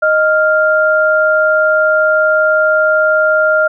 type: tone pair together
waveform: sine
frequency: 622.2 / 1396.9 Hz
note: D#5 / F6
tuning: 0 / 0 cents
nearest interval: octave + major second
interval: 1400 cents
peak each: -11 dBFS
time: 0.02-3.68 s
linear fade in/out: 10 ms
effects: none